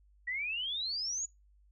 sine exponential sweep, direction up, 1900 to 6960 Hz, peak -33 dBFS, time 0.27-1.26 s, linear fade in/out 10 ms, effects noise-tail reverb RT60 0.2 s tail -22 dB re dry + added 50 Hz sine -61 dBFS peak until 1.71 s

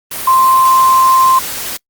sine tone in noise, 1046.5 Hz, C6, in tune, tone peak -6 dBFS, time 0.27-1.39 s, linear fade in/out 5 ms, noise white, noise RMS -22 dBFS, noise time 0.11-1.77 s, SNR +13 dB, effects noise-tail reverb RT60 0.1 s tail -26 dB re dry + Opus 32 kbps

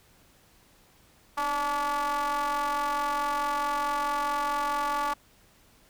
square ring-modulated tone, 141.1 Hz, C#3, 31 cents sharp, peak -24 dBFS, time 1.37-5.14 s, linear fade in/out 10 ms, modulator 1010 Hz, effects pink hiss -60 dBFS RMS until 5.89 s

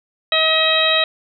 harmonic tone, 637 Hz, D#5, 41 cents sharp, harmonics 1 / 2 / 3 / 4 / 5 / 6, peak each -20 / -23 / -22 / -21 / -22 / -17 dBFS, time 0.32-1.04 s, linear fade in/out 2 ms, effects none

